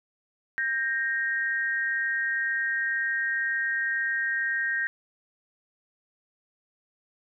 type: tone pair together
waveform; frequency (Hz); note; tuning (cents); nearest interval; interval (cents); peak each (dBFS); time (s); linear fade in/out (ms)
sine; 1586.7 / 1864.7; G6 / A#6; +21 / 0; minor third; 279; -28 / -27; 0.58-4.87; 0
effects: none